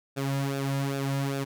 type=tone with flanger; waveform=sawtooth; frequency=137.8 Hz; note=C#3; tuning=10 cents flat; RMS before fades=-29 dBFS; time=0.16-1.45 s; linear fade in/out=20 ms; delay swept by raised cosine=0.97 to 2.67 ms; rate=2.5 Hz; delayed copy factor=-0.7; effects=none